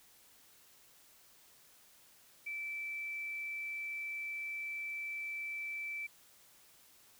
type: tone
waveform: sine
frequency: 2324 Hz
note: D7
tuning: 19 cents flat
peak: -38 dBFS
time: 2.46-6.07 s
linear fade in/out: 10 ms
effects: white hiss -63 dBFS RMS until 7.19 s